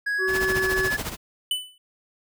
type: tone with pitch glide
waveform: triangle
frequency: 1661.2 to 1710.9 Hz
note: G#6 to A6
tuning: 0 to -49 cents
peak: -21 dBFS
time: 0.06-0.97 s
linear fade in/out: 10 ms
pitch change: +51 cents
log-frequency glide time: 0.16-0.35 s
type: harmonic tone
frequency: 377.5 Hz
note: F#4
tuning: 35 cents sharp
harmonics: 1 / 3 / 4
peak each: -25 / -35 / -45 dBFS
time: 0.18-0.91 s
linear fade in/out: 50 ms
type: noise with tremolo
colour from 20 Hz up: pink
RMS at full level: -28 dBFS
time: 0.27-1.17 s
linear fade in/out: 50 ms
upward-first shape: sine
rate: 14 Hz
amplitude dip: 75%
type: tone with exponential decay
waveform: square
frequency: 2997 Hz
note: F#7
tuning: 22 cents sharp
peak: -20 dBFS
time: 1.51-1.78 s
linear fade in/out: 2 ms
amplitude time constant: 58 ms
effects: none